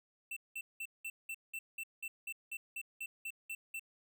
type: tone bursts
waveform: square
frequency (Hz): 2681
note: E7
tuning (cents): +29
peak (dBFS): -40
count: 15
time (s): 0.31-3.795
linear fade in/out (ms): 5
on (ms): 55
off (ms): 190
effects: none